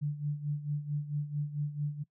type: tone with tremolo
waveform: sine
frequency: 147 Hz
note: D3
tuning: 2 cents sharp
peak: -28 dBFS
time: 0.01-2.04 s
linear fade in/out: 20 ms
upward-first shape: sine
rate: 4.5 Hz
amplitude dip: 75%
effects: noise-tail reverb RT60 0.1 s tail -21 dB re dry